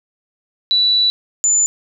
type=tone pair in turn; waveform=sine; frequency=3951 / 7040 Hz; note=B7 / A8; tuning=0 / 0 cents; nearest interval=minor seventh; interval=1000 cents; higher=second; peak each=-11 dBFS; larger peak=neither; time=0.71-1.1 / 1.44-1.66 s; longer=first; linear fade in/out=0 ms; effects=none